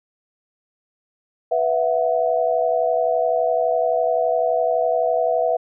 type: chord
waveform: sine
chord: B suspended fourth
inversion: none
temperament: equal with one note detuned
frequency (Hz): 493.9 / 659.3 / 731.1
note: B4 / E5 / F#5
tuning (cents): 0 / 0 / -21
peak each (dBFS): -22 / -19 / -23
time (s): 1.51-5.57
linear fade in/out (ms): 10
effects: none